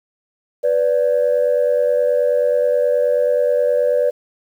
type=tone pair together; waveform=sine; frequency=493.9 / 583.3 Hz; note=B4 / D5; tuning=0 / -12 cents; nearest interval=minor third; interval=288 cents; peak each=-15 dBFS; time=0.63-4.11 s; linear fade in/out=20 ms; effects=tanh soft clip ceiling -8 dBFS + 8-bit